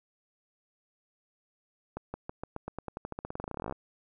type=accelerating click train; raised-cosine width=1 ms; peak=-22 dBFS; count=29; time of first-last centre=1.97-3.724 s; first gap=170 ms; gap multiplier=0.91; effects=none